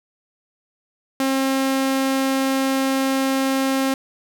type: tone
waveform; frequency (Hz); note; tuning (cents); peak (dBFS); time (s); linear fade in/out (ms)
sawtooth; 267.8; C4; +40; -14; 1.2-3.94; 2
effects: none